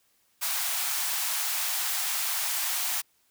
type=high-pass noise; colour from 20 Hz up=white; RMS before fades=-29 dBFS; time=0.41-3.02 s; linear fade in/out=20 ms; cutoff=680 Hz; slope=48 dB/octave; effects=white hiss -68 dBFS RMS until 3.3 s